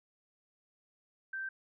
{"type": "tone", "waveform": "sine", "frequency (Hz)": 1561, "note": "G6", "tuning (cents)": -8, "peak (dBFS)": -36, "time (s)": [1.33, 1.49], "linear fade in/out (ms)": 5, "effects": []}